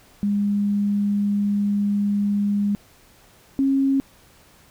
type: tone pair in turn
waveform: sine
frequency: 203.6 / 271.8 Hz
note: G#3 / C#4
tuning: -34 / -34 cents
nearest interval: perfect fourth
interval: 500 cents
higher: second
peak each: -18 / -16 dBFS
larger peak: second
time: 0.23-2.75 / 3.59-4 s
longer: first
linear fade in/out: 0 ms
effects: pink hiss -53 dBFS RMS until 4.7 s